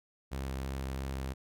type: tone with vibrato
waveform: sawtooth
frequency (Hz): 66.8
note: C2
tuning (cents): +36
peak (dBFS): -31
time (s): 0.31-1.34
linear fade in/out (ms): 20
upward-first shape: square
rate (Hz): 3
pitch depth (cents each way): 10
effects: none